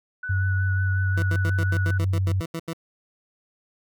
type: tone with vibrato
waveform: sine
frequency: 1480 Hz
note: F#6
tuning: in tune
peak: -29 dBFS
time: 0.23-1.98 s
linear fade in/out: 5 ms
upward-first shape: sine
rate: 5.5 Hz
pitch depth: 22 cents each way
type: tone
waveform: sine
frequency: 95 Hz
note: F#2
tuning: 46 cents sharp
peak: -20 dBFS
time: 0.29-2.41 s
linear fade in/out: 10 ms
type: tone bursts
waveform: 20% pulse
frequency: 164.81 Hz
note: E3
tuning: in tune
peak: -23 dBFS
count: 12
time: 1.17-2.733 s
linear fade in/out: 5 ms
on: 56 ms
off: 81 ms
effects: none